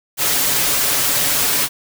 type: noise with comb filter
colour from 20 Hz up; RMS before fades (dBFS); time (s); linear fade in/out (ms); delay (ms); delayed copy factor
white; -17; 0.17-1.69; 50; 7; +0.6
effects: none